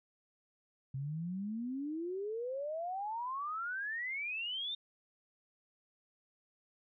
sine exponential sweep, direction up, 130.6 to 3672 Hz, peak -36 dBFS, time 0.94-4.75 s, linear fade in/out 5 ms, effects none

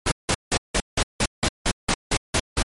pink noise bursts, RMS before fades -20 dBFS, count 12, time 0.06-2.626 s, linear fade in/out 5 ms, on 58 ms, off 170 ms, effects MP3 48 kbps

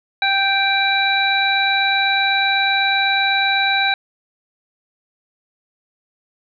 harmonic tone, 784 Hz, G5, in tune, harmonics 1 / 2 / 3 / 5, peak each -20 / -20 / -20 / -20 dBFS, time 0.22-3.94 s, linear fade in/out 2 ms, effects none

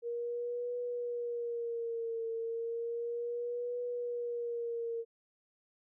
sine tone with vibrato, 470.8 Hz, A#4, 17 cents sharp, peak -34 dBFS, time 0.02-5.05 s, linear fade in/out 50 ms, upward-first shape triangle, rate 0.33 Hz, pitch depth 63 cents each way, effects none

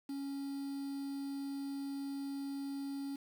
triangle tone with quantisation, 277.2 Hz, C#4, in tune, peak -36 dBFS, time 0.09-3.16 s, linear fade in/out 5 ms, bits 9, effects none

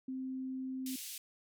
sine tone, 261 Hz, C4, 4 cents flat, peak -37 dBFS, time 0.08-0.96 s, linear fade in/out 5 ms
white band-pass noise, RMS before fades -45 dBFS, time 0.86-1.18 s, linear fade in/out 2 ms, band 2500 to 15000 Hz, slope 24 dB/octave
effects none

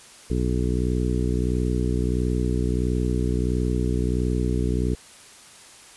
harmonic tone, 61.5 Hz, B1, 7 cents flat, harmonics 1 / 2 / 3 / 4 / 5 / 6 / 7, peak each -24 / -27 / -29 / -30 / -31 / -32 / -32 dBFS, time 0.3-4.95 s, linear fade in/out 5 ms, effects white hiss -47 dBFS RMS until 5.96 s + resampled to 24000 Hz

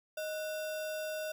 sine tone with sample-and-hold, 622.3 Hz, D#5, in tune, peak -35 dBFS, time 0.17-1.32 s, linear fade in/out 5 ms, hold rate 2100 Hz, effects none

